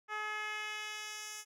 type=tone with band-pass filter sweep; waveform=10% pulse; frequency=425.2 Hz; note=G#4; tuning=41 cents sharp; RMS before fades=-41 dBFS; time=0.08-1.45 s; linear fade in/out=50 ms; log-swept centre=1300 to 7400 Hz; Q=1.1; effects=none